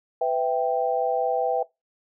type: chord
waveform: sine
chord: E minor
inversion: second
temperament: equal with one note detuned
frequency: 500.5 / 659.3 / 784 Hz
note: B4 / E5 / G5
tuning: +23 / 0 / 0 cents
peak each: -25 dBFS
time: 0.21-1.63 s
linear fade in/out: 5 ms
effects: noise-tail reverb RT60 0.2 s tail -21 dB re dry